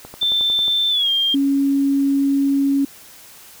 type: click train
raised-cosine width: 1 ms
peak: -21 dBFS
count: 8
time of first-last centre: 0.05-0.681 s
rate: 11.1 Hz
type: tone with pitch glide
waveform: sine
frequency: 3551 to 3200 Hz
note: A7 to G7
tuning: +15 to +35 cents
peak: -15 dBFS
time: 0.21-1.35 s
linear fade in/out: 10 ms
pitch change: -180 cents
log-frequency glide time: 0.9-1.1 s
type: tone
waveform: sine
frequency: 277.2 Hz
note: C#4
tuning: in tune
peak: -14 dBFS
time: 1.34-2.85 s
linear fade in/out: 5 ms
effects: white hiss -43 dBFS RMS until 3.6 s